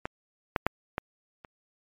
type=clicks; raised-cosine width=0.5 ms; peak=-15 / -9 / -7 / -13 / -29 dBFS; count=5; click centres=0.055 / 0.562 / 0.666 / 0.981 / 1.448 s; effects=MP3 64 kbps